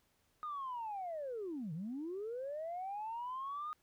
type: linear two-way sweep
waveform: sine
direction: down then up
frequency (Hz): 1244.5 to 146.83 to 1244.5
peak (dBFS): -38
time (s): 0.43-3.73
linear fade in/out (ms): 0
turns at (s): 1.73
effects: tanh soft clip ceiling -35 dBFS + pink hiss -75 dBFS RMS until 3.82 s